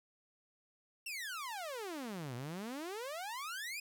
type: exponential two-way sweep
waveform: sawtooth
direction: down then up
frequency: 2800 to 116.54 to 2545 Hz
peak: -37 dBFS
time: 1.06-3.8 s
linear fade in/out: 5 ms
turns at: 2.35 s
effects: none